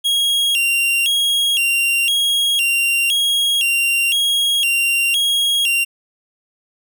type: tone with vibrato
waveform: 45% pulse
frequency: 3019 Hz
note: F#7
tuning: 34 cents sharp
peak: -14 dBFS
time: 0.04-5.85 s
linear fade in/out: 20 ms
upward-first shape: square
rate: 0.98 Hz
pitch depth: 150 cents each way
effects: none